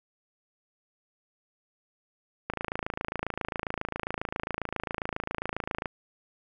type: click train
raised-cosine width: 0.5 ms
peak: -15 dBFS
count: 93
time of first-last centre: 2.5-5.858 s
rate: 27.4 Hz
effects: none